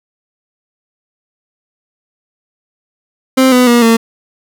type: tone with pitch steps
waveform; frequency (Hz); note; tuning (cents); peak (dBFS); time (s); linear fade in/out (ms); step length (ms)
30% pulse; 261.6 / 249.9 / 238.8 / 228.1; C4 / B3 / A#3 / A#3; 0 / +21 / +42 / -37; -3; 3.37-3.97; 10; 150
effects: none